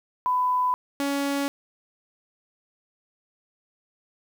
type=tone pair in turn; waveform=sine / sawtooth; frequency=1000 / 280.6 Hz; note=B5 / C#4; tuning=+21 / +21 cents; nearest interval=octave + minor seventh; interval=2200 cents; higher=first; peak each=-20 dBFS; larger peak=neither; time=0.26-0.74 / 1-1.48 s; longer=neither; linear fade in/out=0 ms; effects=9-bit

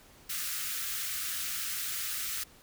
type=high-pass noise; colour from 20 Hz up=white; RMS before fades=-35 dBFS; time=0.29-2.44 s; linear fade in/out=10 ms; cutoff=1200 Hz; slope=96 dB/octave; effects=pink hiss -57 dBFS RMS until 2.62 s

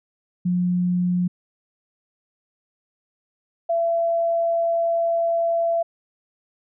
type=tone pair in turn; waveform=sine; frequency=178.7 / 672.7 Hz; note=F3 / E5; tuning=+40 / +35 cents; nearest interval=octave + major seventh; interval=2295 cents; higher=second; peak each=-18 dBFS; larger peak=neither; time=0.45-1.28 / 3.69-5.83 s; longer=second; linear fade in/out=10 ms; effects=none

